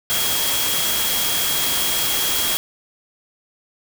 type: tone in noise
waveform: sine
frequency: 3280 Hz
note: G#7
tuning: 22 cents flat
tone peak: -25 dBFS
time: 0.1-2.57 s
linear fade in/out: 0 ms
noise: white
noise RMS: -21 dBFS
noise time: 0.1-2.57 s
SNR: -7 dB
effects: none